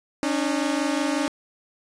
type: tone pair together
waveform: sawtooth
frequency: 277.2 / 302.7 Hz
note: C#4 / D#4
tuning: 0 / -48 cents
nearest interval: major second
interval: 152 cents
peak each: -21 dBFS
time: 0.23-1.28 s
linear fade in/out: 0 ms
effects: resampled to 22050 Hz + 7-bit